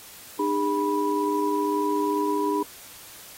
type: tone cluster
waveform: sine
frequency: 303.1 / 405.4 / 982 Hz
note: D#4 / G#4 / B5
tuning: -45 / -42 / -10 cents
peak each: -26 dBFS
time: 0.39-2.63 s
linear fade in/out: 5 ms
effects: white hiss -45 dBFS RMS until 3.37 s + AAC 48 kbps